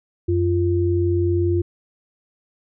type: tone pair together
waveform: sine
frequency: 91.22 / 346.3 Hz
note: F#2 / F4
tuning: -24 / -15 cents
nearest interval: octave + major seventh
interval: 2309 cents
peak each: -19 dBFS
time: 0.28-1.62 s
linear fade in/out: 10 ms
effects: none